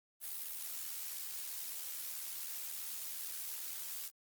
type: noise with amplitude modulation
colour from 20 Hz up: blue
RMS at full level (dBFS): -40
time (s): 0.2-4.11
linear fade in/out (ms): 50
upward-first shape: sine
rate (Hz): 78.5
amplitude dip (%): 65
effects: Opus 32 kbps